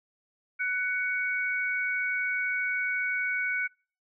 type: tone pair together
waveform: sine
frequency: 1492 / 2237 Hz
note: F#6 / C#7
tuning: +14 / +15 cents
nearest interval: perfect fifth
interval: 701 cents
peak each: -29 / -29 dBFS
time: 0.59-3.68 s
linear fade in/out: 20 ms
effects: noise-tail reverb RT60 0.4 s tail -25 dB re dry